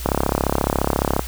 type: click train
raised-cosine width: 1 ms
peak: -3 dBFS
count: 40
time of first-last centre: 0.06-1.194 s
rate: 34.4 Hz
effects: added 60 Hz sine -28 dBFS peak until 1.27 s + white hiss -35 dBFS RMS until 1.27 s